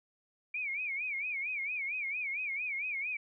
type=tone with vibrato; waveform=sine; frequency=2324 Hz; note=D7; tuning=19 cents flat; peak=-33 dBFS; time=0.54-3.17 s; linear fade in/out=5 ms; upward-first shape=sine; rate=4.4 Hz; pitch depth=150 cents each way; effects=none